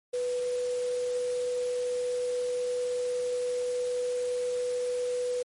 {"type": "tone in noise", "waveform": "sine", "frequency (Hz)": 493.9, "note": "B4", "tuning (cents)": 0, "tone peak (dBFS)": -27, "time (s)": [0.13, 5.43], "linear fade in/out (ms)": 10, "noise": "white", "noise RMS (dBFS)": -44, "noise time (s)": [0.13, 5.43], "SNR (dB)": 14, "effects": ["low-pass 11000 Hz 12 dB/octave", "MP3 48 kbps"]}